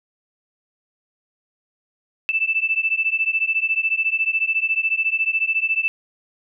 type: beating tone pair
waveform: sine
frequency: 2637 / 2651 Hz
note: E7 / E7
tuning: 0 / +9 cents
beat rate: 14 Hz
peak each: -21 dBFS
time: 2.29-5.88 s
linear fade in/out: 0 ms
effects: none